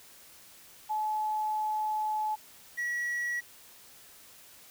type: tone pair in turn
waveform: sine / triangle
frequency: 858 / 1926.1 Hz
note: A5 / B6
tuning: -44 / -44 cents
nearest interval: octave + major second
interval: 1400 cents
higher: second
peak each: -28 dBFS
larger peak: neither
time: 0.89-2.36 / 2.77-3.41 s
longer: first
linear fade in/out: 20 ms
effects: white hiss -54 dBFS RMS until 4.7 s